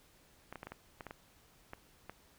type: clicks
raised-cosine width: 0.5 ms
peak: -29 dBFS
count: 10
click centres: 0.526 / 0.557 / 0.631 / 0.67 / 0.72 / 1.008 / 1.067 / 1.109 / 1.734 / 2.096 s
effects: pink hiss -65 dBFS RMS until 2.38 s